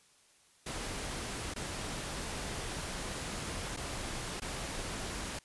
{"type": "noise with dropouts", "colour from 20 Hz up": "pink", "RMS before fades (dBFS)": -39, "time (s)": [0.66, 5.39], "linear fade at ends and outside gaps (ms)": 5, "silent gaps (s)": [[1.539, 1.56], [3.765, 3.771], [4.4, 4.418]], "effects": ["white hiss -65 dBFS RMS until 5.44 s", "resampled to 24000 Hz"]}